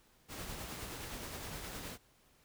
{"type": "noise with tremolo", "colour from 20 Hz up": "pink", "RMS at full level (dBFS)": -43, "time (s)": [0.28, 1.98], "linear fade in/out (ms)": 50, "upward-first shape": "triangle", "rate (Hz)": 9.6, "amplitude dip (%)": 35, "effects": ["pink hiss -68 dBFS RMS until 2.44 s"]}